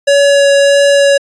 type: tone with vibrato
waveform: square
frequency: 563 Hz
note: C#5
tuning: 27 cents sharp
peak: -6 dBFS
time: 0.07-1.18 s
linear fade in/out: 10 ms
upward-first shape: sine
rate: 1.6 Hz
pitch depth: 8 cents each way
effects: resampled to 22050 Hz